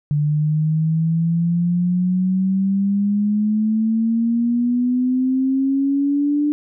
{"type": "exponential sweep", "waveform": "sine", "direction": "up", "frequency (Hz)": [146.5, 296.9], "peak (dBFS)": -15, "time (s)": [0.11, 6.52], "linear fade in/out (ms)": 0, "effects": []}